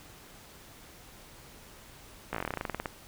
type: slowing click train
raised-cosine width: 0.5 ms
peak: -17 dBFS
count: 17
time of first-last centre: 2.33-2.858 s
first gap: 16 ms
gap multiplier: 1.09
effects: pink hiss -52 dBFS RMS until 3.07 s